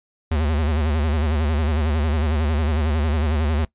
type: tone with vibrato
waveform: square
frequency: 76.3 Hz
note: D#2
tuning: 33 cents flat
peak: -19 dBFS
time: 0.31-3.65 s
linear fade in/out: 5 ms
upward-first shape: sine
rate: 11 Hz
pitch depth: 120 cents each way
effects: noise-tail reverb RT60 0.1 s tail -20 dB re dry + resampled to 8000 Hz